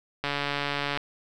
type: click train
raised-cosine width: 0.3 ms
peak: -12 dBFS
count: 106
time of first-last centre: 0.24-0.974 s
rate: 143 Hz
effects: none